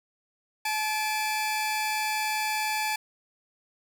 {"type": "tone pair together", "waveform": "sawtooth", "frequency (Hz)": [859.8, 2349], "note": ["A5", "D7"], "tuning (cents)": [-40, 0], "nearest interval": "octave + perfect fourth", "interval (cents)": 1740, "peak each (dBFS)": [-24, -28], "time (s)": [0.65, 2.96], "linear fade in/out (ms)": 5, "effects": []}